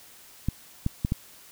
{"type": "clicks", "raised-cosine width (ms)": 5, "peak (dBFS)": -12, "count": 4, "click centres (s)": [0.486, 0.864, 1.049, 1.121], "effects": ["white hiss -51 dBFS RMS until 1.51 s"]}